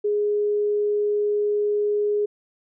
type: tone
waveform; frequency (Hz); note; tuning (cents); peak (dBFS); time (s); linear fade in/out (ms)
sine; 415.3; G#4; 0; -19; 0.04-2.26; 10
effects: none